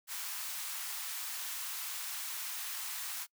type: high-pass noise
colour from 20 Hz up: white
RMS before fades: -40 dBFS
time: 0.07-3.27 s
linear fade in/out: 50 ms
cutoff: 850 Hz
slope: 24 dB/octave
effects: noise-tail reverb RT60 0.1 s tail -24 dB re dry